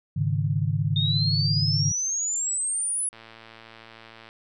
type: chord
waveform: sine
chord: Ab suspended fourth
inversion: none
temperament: equal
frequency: 103.83 / 138.59 / 155.56 Hz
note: Ab2 / Db3 / Eb3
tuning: 0 / 0 / 0 cents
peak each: -26 dBFS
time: 0.16-1.92 s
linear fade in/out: 10 ms
type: exponential sweep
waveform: sine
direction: up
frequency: 3637 to 10350 Hz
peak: -24 dBFS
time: 0.96-3.09 s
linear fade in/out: 2 ms
type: click train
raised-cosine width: 0.3 ms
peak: -29 dBFS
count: 132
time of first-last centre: 3.13-4.289 s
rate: 113 Hz
effects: none